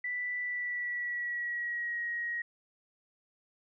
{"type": "tone with pitch glide", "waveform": "sine", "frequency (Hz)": [1975.5, 1890.7], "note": ["B6", "A#6"], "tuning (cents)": [0, 24], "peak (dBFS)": -32, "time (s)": [0.04, 2.42], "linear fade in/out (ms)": 5, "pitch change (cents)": -76, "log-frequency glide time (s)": [0.4, 2.02], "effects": []}